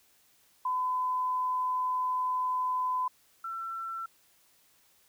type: tone pair in turn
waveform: sine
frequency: 1011 / 1344.5 Hz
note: B5 / E6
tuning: +40 / +34 cents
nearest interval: perfect fourth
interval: 494 cents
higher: second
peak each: -27 / -34 dBFS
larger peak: first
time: 0.65-3.08 / 3.44-4.06 s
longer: first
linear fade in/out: 5 ms
effects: white hiss -65 dBFS RMS until 5.08 s